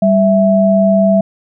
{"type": "tone pair together", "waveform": "sine", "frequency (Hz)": [196, 659.3], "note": ["G3", "E5"], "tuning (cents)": [0, 0], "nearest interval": "octave + major sixth", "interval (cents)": 2100, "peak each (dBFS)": -10, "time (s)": [0.02, 1.21], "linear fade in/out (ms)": 5, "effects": []}